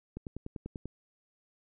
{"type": "click train", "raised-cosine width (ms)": 3, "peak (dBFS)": -26, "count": 8, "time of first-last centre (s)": [0.17, 0.856], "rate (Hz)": 10.2, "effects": []}